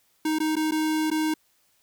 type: tone with dropouts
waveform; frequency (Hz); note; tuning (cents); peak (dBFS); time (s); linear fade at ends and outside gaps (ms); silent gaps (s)
square; 312; D#4; +5; -23; 0.25-1.34; 5; 0.387-0.401 / 0.556-0.565 / 0.711-0.719 / 1.103-1.113
effects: white hiss -66 dBFS RMS until 1.82 s